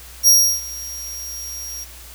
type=tone with ADSR envelope; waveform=sawtooth; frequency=5640 Hz; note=F8; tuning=16 cents sharp; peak=-5 dBFS; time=0.23-1.85 s; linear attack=45 ms; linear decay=330 ms; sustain=-21 dB; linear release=21 ms; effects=added 61 Hz sine -41 dBFS peak until 2.14 s + white hiss -41 dBFS RMS until 2.14 s